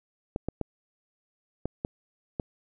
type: clicks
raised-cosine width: 2 ms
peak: -16 dBFS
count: 6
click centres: 0.361 / 0.486 / 0.613 / 1.656 / 1.849 / 2.398 s
effects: none